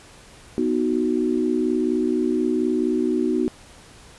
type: chord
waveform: sine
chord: B major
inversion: none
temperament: equal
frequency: 246.9 / 311.1 / 370 Hz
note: B3 / D#4 / F#4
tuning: 0 / 0 / 0 cents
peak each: -23 dBFS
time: 0.58-3.48 s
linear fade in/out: 0 ms
effects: pink hiss -47 dBFS RMS until 4.18 s + resampled to 24000 Hz